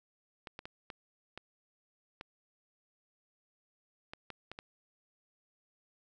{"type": "clicks", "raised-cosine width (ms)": 0.3, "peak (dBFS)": -27, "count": 10, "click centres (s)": [0.472, 0.591, 0.655, 0.902, 1.376, 2.211, 4.135, 4.303, 4.516, 4.589], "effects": []}